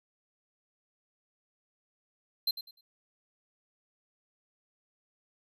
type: tone with echo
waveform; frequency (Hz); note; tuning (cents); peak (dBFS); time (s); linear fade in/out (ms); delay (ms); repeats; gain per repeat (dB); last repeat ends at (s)
square; 4121; C8; -27; -26; 2.47-2.51; 5; 100; 3; -12; 2.81
effects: none